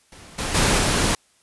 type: noise with level steps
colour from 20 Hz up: pink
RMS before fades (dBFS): -44 / -26 / -18 / -20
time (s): 0.12-1.15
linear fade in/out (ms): 2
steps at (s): 0.38 / 0.54 / 0.78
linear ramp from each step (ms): 10
effects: white hiss -60 dBFS RMS until 1.42 s + resampled to 24000 Hz